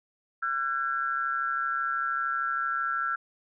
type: tone cluster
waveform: sine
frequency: 1350 / 1483 / 1628 Hz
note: E6 / F#6 / G#6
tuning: +41 / +4 / -35 cents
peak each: -28 / -34 / -33 dBFS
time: 0.42-3.16 s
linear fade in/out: 10 ms
effects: none